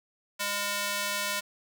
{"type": "tone with high-pass filter", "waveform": "square", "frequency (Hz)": 203.3, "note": "G#3", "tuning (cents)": -37, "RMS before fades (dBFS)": -31, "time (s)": [0.39, 1.41], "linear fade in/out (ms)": 20, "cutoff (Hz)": 1200, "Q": 0.53, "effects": ["8-bit"]}